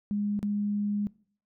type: tone with dropouts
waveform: sine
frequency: 205.7 Hz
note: G#3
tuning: 16 cents flat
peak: -26 dBFS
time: 0.11-1.07 s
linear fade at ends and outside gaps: 0 ms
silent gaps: 0.392-0.429 s
effects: noise-tail reverb RT60 0.5 s tail -22 dB re dry